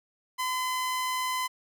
sawtooth tone, 1019 Hz, C6, 46 cents flat, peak -24 dBFS, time 0.38-1.48 s, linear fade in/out 20 ms, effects none

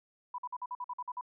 sine tone bursts, 987.8 Hz, B5, in tune, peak -35 dBFS, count 10, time 0.34-1.211 s, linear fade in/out 5 ms, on 43 ms, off 49 ms, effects none

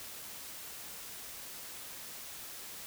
silence, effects white hiss -46 dBFS RMS until 2.86 s

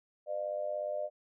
sine tone with amplitude modulation, 602 Hz, D5, 43 cents sharp, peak -29 dBFS, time 0.26-1.1 s, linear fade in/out 50 ms, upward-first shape sine, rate 97 Hz, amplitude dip 80%, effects none

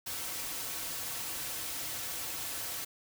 white noise with comb filter, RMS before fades -38 dBFS, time 0.06-2.85 s, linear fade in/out 10 ms, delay 4.9 ms, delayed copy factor -0.55, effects none

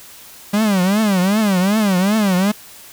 45% pulse tone with vibrato, 199 Hz, G3, 26 cents sharp, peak -13 dBFS, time 0.53-2.52 s, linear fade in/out 10 ms, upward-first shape triangle, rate 2.6 Hz, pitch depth 210 cents each way, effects white hiss -40 dBFS RMS until 2.92 s

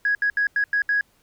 sine tone bursts at uneven times, 1661.2 Hz, G#6, in tune, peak -17 dBFS, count 6, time 0.05-0.15 / 0.22-0.3 / 0.37-0.47 / 0.56-0.64 / 0.73-0.82 / 0.89-1.01 s, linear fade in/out 2 ms, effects tanh soft clip ceiling -13 dBFS + pink hiss -62 dBFS RMS until 1.22 s

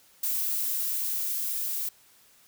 violet noise with level ramp, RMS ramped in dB -28 to -31 dBFS, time 0.23-1.89 s, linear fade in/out 5 ms, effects white hiss -59 dBFS RMS until 2.47 s

